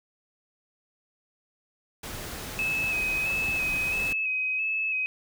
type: noise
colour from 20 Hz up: pink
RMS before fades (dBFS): -37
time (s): 2.03-4.13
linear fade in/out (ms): 5
type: tone with vibrato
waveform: sine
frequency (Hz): 2562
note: E7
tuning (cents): -50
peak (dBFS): -25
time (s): 2.59-5.06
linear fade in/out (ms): 0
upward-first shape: square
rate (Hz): 1.5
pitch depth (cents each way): 25
effects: none